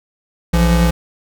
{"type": "tone pair together", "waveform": "square", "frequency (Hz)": [60.1, 170.3], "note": ["B1", "F3"], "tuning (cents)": [-46, -43], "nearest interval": "octave + tritone", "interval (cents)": 1803, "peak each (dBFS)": -14, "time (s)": [0.53, 0.91], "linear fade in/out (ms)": 10, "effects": []}